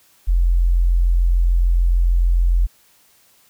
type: tone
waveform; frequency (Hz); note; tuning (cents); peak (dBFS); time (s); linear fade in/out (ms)
sine; 43.42; F1; -9; -12; 0.27-2.67; 20
effects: white hiss -55 dBFS RMS until 3.49 s